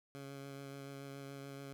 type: tone with vibrato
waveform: 15% pulse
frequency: 138.59 Hz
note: C#3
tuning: in tune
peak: -40 dBFS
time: 0.15-1.73 s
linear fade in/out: 0 ms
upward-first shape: triangle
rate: 7 Hz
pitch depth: 17 cents each way
effects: none